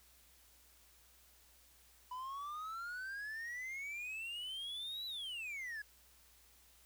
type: exponential two-way sweep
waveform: triangle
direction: up then down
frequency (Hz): 987.8 to 3986 to 1657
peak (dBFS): -40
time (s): 2.11-5.82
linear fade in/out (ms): 5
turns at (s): 5.06
effects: added 60 Hz sine -70 dBFS peak until 6.85 s + white hiss -66 dBFS RMS until 6.85 s